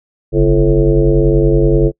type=tone with frequency modulation; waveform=sine; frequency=240 Hz; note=B3; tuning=49 cents flat; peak=-7 dBFS; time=0.32-1.92 s; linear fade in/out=50 ms; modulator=98.1 Hz; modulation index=2.6; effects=noise-tail reverb RT60 0.1 s tail -26 dB re dry